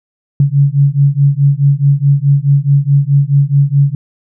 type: beating tone pair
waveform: sine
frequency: 138.59 / 143.29 Hz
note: C#3 / D3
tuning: 0 / -42 cents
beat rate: 4.7 Hz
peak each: -10 dBFS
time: 0.4-3.95 s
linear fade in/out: 2 ms
effects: none